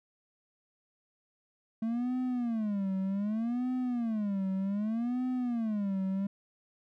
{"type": "tone with vibrato", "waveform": "triangle", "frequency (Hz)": 220, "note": "A3", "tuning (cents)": 0, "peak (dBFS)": -27, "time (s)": [1.82, 6.27], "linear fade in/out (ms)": 5, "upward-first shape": "sine", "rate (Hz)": 0.65, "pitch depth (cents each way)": 250, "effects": []}